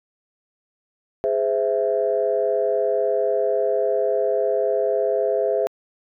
sine chord, Ab augmented, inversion none, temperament equal with one note detuned, 415.3 / 515.5 / 659.3 Hz, Ab4 / C5 / E5, 0 / -26 / 0 cents, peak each -22 dBFS, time 1.24-5.67 s, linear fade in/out 0 ms, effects tanh soft clip ceiling -9 dBFS

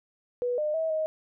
sine tone with pitch steps, 489.7 / 605 / 644 / 628 Hz, B4 / D#5 / E5 / D#5, -15 / -49 / -41 / +16 cents, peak -25 dBFS, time 0.42-1.06 s, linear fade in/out 0 ms, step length 160 ms, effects none

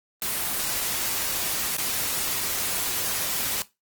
white noise with dropouts, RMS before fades -27 dBFS, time 0.22-3.62 s, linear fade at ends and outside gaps 0 ms, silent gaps 0.807-0.811 / 1.767-1.783 / 2.408-2.412 s, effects noise-tail reverb RT60 0.2 s tail -17 dB re dry + Opus 24 kbps

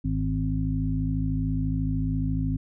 harmonic tone with a mistuned harmonic, 52.3 Hz, G#1, 13 cents sharp, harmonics 1 / 2 / 3 / 5, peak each -29 / -29 / -29 / -29 dBFS, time 0.04-2.57 s, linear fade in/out 10 ms, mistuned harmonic 3, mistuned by +19 cents, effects none

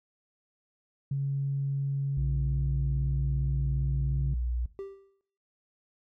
sine tone with pitch glide, 138.59 to 137.16 Hz, C#3 to C#3, 0 to -18 cents, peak -26 dBFS, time 1.11-4.34 s, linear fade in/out 5 ms, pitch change -18 cents, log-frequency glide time 2.17-4.17 s
sine tone with vibrato, 60.3 Hz, B1, 41 cents flat, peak -27 dBFS, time 2.17-4.66 s, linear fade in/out 5 ms, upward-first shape triangle, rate 1.1 Hz, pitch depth 9 cents each way
triangle tone with exponential decay, 392 Hz, G4, in tune, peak -31 dBFS, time 4.79-5.21 s, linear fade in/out 0 ms, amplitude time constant 91 ms
effects noise-tail reverb RT60 0.6 s tail -17 dB re dry + tanh soft clip ceiling -20 dBFS

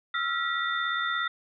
sine tone cluster, 1308 / 1385 / 1937 / 3590 Hz, E6 / F6 / B6 / A7, -14 / -15 / -34 / +34 cents, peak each -33 / -30 / -31 / -34 dBFS, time 0.14-1.28 s, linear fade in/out 5 ms, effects none

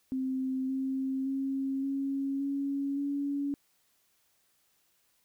sine tone with pitch steps, 261.6 / 265.7 / 269.9 / 274.1 / 278.4 / 282.8 Hz, C4 / C4 / C#4 / C#4 / C#4 / C#4, 0 / +27 / -46 / -19 / +8 / +35 cents, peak -29 dBFS, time 0.12-3.54 s, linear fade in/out 0 ms, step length 570 ms, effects white hiss -71 dBFS RMS until 5.24 s

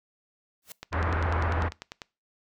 white noise with exponential growth, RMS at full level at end -38 dBFS, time 0.62-0.72 s, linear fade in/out 2 ms, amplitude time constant 20 ms
click train, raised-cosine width 0.2 ms, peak -20 dBFS, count 13, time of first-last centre 0.83-2.018 s, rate 10.1 Hz
sine tone with vibrato, 82.41 Hz, E2, in tune, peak -26 dBFS, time 0.91-1.71 s, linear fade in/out 50 ms, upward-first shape sine, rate 15 Hz, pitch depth 130 cents each way
white low-pass noise, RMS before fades -31 dBFS, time 0.92-1.69 s, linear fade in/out 10 ms, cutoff 1600 Hz, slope 24 dB/octave
effects noise-tail reverb RT60 0.3 s tail -23 dB re dry

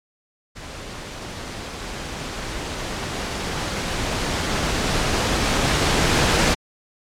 pink noise with level ramp, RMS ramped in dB -36 to -17 dBFS, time 0.55-6.55 s, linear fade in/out 20 ms, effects low-pass 7000 Hz 12 dB/octave + AAC 64 kbps

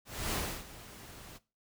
pink noise with ADSR envelope, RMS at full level -33 dBFS, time 0.05-1.39 s, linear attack 280 ms, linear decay 310 ms, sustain -17 dB, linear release 28 ms, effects noise-tail reverb RT60 0.3 s tail -19 dB re dry

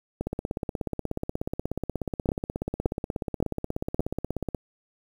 two click trains, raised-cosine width 2 ms, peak -9 / -15 dBFS, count 4 / 73, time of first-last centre 2.29-3.995 / 0.21-4.547 s, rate 1.76 / 16.6 Hz, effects 8-bit

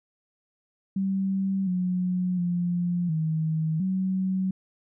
sine tone with pitch steps, 193 / 181.6 / 175.4 / 158.5 / 188.3 Hz, G3 / F#3 / F3 / D#3 / F#3, -27 / -32 / +8 / +32 / +31 cents, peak -23 dBFS, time 0.96-4.51 s, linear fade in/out 5 ms, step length 710 ms, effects none

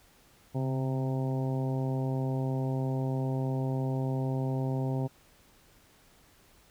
harmonic tone with a mistuned harmonic, 131.4 Hz, C3, 8 cents sharp, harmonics 1 / 2 / 3 / 4 / 5 / 6 / 7, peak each -29 / -35 / -39 / -41 / -43 / -45 / -46 dBFS, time 0.54-5.08 s, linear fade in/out 20 ms, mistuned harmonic 1, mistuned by +41 cents, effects pink hiss -61 dBFS RMS until 6.7 s

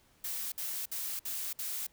blue noise bursts, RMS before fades -37 dBFS, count 5, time 0.24-1.868 s, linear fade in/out 5 ms, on 280 ms, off 57 ms, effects pink hiss -66 dBFS RMS until 1.92 s

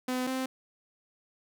sawtooth tone pair in turn, 253.7 / 260.5 Hz, B3 / C4, +47 / -7 cents, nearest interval unison, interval 46 cents, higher second, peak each -25 / -26 dBFS, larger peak first, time 0.08-0.27 / 0.27-0.46 s, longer neither, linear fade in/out 5 ms, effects none

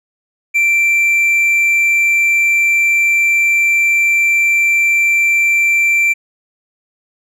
triangle tone, 2349 Hz, D7, in tune, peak -8 dBFS, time 0.54-6.14 s, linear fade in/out 20 ms, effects none

